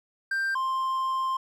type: tone pair in turn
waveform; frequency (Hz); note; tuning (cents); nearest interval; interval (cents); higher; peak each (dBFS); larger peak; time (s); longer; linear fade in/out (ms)
triangle; 1575 / 1051.2; G6 / C6; +8 / +8; perfect fifth; 700; first; -23; neither; 0.31-0.55 / 0.55-1.37; second; 5
effects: none